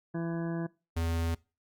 harmonic tone, 167.3 Hz, E3, 26 cents sharp, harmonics 1 / 2 / 3 / 4 / 5 / 6 / 7 / 9 / 10, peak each -33 / -35 / -47 / -43 / -54 / -49 / -55 / -52 / -49 dBFS, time 0.14-0.67 s, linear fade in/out 10 ms
square tone, 83.1 Hz, E2, 15 cents sharp, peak -29 dBFS, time 0.96-1.35 s, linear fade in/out 10 ms
effects noise-tail reverb RT60 0.3 s tail -23 dB re dry + Opus 48 kbps

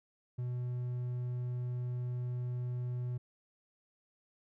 triangle tone, 123.47 Hz, B2, in tune, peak -32 dBFS, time 0.38-3.18 s, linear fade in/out 10 ms, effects none

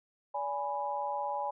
sine chord, G# diminished, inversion second, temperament equal with one note detuned, 576.9 / 830.6 / 987.8 Hz, D5 / G#5 / B5, -31 / 0 / 0 cents, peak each -38 / -34 / -37 dBFS, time 0.34-1.51 s, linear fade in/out 10 ms, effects none

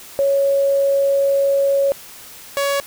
sine / sawtooth tone pair in turn, 554.4 / 560.8 Hz, C#5 / C#5, 0 / +20 cents, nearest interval unison, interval 20 cents, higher second, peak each -13 dBFS, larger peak neither, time 0.19-1.92 / 2.57-2.8 s, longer first, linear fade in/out 0 ms, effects white hiss -39 dBFS RMS until 2.86 s

